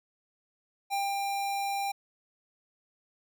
square tone with ADSR envelope, 795 Hz, G5, 24 cents sharp, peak -28 dBFS, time 0.9-1.92 s, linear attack 34 ms, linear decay 210 ms, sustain -2 dB, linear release 9 ms, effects none

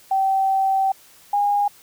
sine tone pair in turn, 773 / 816 Hz, G5 / G#5, -24 / -31 cents, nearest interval minor second, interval 93 cents, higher second, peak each -16 dBFS, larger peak neither, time 0.11-0.92 / 1.33-1.68 s, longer first, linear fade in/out 5 ms, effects white hiss -50 dBFS RMS until 1.82 s

